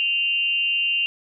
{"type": "tone with amplitude modulation", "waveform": "sine", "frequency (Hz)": 2785, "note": "F7", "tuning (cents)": -5, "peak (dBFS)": -16, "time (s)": [0, 1.06], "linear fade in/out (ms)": 0, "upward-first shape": "sine", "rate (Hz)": 267, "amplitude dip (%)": 65, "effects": []}